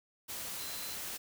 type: tone in noise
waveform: sine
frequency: 4062 Hz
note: B7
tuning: 48 cents sharp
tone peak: -47 dBFS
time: 0.58-0.96 s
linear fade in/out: 20 ms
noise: white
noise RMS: -41 dBFS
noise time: 0.28-1.18 s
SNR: -9 dB
effects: none